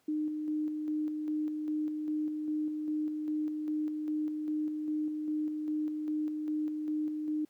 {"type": "tone with tremolo", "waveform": "sine", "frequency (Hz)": 305.2, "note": "D#4", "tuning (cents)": -33, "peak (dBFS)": -29, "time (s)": [0.08, 7.45], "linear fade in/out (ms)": 5, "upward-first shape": "square", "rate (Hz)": 2.5, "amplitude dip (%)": 35, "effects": ["pink hiss -71 dBFS RMS until 7.49 s", "high-pass 150 Hz 12 dB/octave"]}